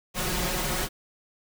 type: noise with comb filter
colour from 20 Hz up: pink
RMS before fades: -28 dBFS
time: 0.14-0.89 s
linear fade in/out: 50 ms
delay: 5.5 ms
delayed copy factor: +0.95
effects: none